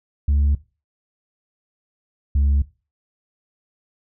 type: tone pair in turn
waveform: sine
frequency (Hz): 71.6 / 70.29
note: D2 / C#2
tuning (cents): -43 / +25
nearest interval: unison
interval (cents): 32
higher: first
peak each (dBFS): -12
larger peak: neither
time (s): 0.28-0.55 / 2.35-2.62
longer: neither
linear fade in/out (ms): 5
effects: noise-tail reverb RT60 0.3 s tail -19 dB re dry + tanh soft clip ceiling -13 dBFS